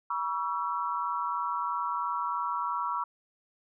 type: tone cluster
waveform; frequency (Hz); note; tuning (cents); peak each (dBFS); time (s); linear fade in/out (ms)
sine; 965 / 1128 / 1335; B5 / C#6 / E6; -40 / +30 / +22; -32 / -33 / -34; 0.1-3.04; 5
effects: none